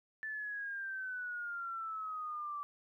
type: exponential sweep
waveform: sine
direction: down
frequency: 1760 to 1158 Hz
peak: -38 dBFS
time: 0.23-2.63 s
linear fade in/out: 0 ms
effects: 13-bit